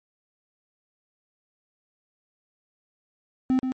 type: tone with echo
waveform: triangle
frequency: 258.8 Hz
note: C4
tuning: 19 cents flat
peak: -16 dBFS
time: 3.5-3.59 s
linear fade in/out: 0 ms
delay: 130 ms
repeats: 1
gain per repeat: -6 dB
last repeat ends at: 3.72 s
effects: MP3 32 kbps